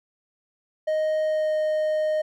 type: tone with pitch glide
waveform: triangle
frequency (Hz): 622.3 to 618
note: D#5 to D#5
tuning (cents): 0 to -12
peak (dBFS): -19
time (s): 0.87-2.22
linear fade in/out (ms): 10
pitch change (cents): -12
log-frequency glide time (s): 1.23-1.55
effects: none